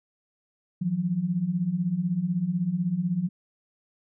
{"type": "beating tone pair", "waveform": "sine", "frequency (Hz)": [164.81, 180.81], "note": ["E3", "F#3"], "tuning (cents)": [0, -40], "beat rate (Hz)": 16, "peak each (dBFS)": [-29, -25], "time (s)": [0.81, 3.29], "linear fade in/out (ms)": 10, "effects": []}